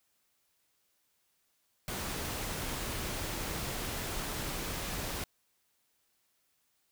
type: noise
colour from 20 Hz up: pink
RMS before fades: -37 dBFS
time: 1.88-5.24 s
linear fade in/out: 2 ms
type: click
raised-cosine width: 3 ms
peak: -32 dBFS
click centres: 3.378 s
effects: white hiss -75 dBFS RMS until 6.91 s

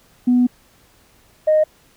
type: tone pair in turn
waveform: sine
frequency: 246.9 / 618.6 Hz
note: B3 / D#5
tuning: 0 / -10 cents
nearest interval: octave + major third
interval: 1590 cents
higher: second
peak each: -10 dBFS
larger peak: neither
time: 0.27-0.47 / 1.47-1.64 s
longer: first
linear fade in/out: 10 ms
effects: tanh soft clip ceiling -7 dBFS + pink hiss -54 dBFS RMS until 1.96 s

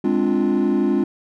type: chord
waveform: triangle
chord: D half-diminished seventh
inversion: second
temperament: equal with one note detuned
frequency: 206.7 / 261.6 / 293.7 / 349.2 Hz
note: Ab3 / C4 / D4 / F4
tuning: -8 / 0 / 0 / 0 cents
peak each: -19 dBFS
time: 0.04-1.04 s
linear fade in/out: 5 ms
effects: tanh soft clip ceiling -8 dBFS

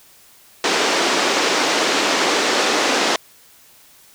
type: band-pass noise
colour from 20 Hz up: pink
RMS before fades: -18 dBFS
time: 0.64-3.16 s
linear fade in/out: 2 ms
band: 290 to 6600 Hz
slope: 24 dB/octave
effects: white hiss -49 dBFS RMS until 4.14 s

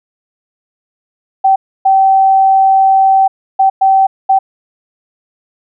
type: tone bursts at uneven times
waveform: sine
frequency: 772 Hz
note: G5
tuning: 27 cents flat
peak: -5 dBFS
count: 5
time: 1.44-1.56 / 1.85-3.28 / 3.59-3.7 / 3.81-4.07 / 4.29-4.39 s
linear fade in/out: 10 ms
effects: none

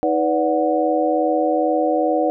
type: tone cluster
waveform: sine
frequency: 314.6 / 495.6 / 578 / 735 Hz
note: D#4 / B4 / D5 / F#5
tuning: +19 / +6 / -28 / -12 cents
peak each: -21 / -21 / -21 / -21 dBFS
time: 0.03-2.3 s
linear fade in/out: 0 ms
effects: none

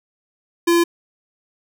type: tone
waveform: square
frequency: 341.4 Hz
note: F4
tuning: 39 cents flat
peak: -13 dBFS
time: 0.67-0.84 s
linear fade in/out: 10 ms
effects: none

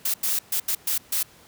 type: noise bursts at uneven times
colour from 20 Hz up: blue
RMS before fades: -24 dBFS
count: 6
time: 0.05-0.14 / 0.23-0.39 / 0.52-0.6 / 0.68-0.75 / 0.87-0.98 / 1.12-1.23 s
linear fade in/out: 5 ms
effects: pink hiss -52 dBFS RMS until 1.47 s + high-pass 80 Hz 12 dB/octave

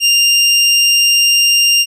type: tone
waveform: 25% pulse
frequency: 2794 Hz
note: F7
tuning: in tune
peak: -4 dBFS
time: 0-1.86 s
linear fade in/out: 50 ms
effects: resampled to 32000 Hz

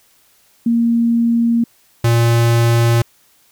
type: tone pair in turn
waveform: sine / square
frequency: 233.1 / 117.02 Hz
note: A#3 / A#2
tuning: 0 / +7 cents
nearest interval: octave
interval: 1193 cents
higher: first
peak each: -11 dBFS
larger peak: neither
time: 0.66-1.64 / 2.04-3.02 s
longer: neither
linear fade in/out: 5 ms
effects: white hiss -54 dBFS RMS until 3.51 s

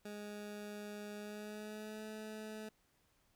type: tone with pitch glide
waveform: 20% pulse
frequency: 207.7 to 216 Hz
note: G#3 to A3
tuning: 0 to -32 cents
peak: -40 dBFS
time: 0.05-2.69 s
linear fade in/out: 5 ms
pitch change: +68 cents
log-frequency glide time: 1.15-2.03 s
effects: pink hiss -75 dBFS RMS until 3.35 s

